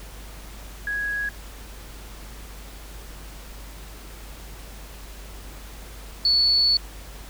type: tone pair in turn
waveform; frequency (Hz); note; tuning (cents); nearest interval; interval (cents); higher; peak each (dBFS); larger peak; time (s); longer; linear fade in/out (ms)
sine; 1661.2 / 4435; G#6 / C#8; 0 / 0; octave + perfect fourth; 1700; second; -24 / -16; second; 0.87-1.29 / 6.25-6.77; second; 2
effects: added 50 Hz sine -39 dBFS peak until 7.29 s + pink hiss -44 dBFS RMS until 7.29 s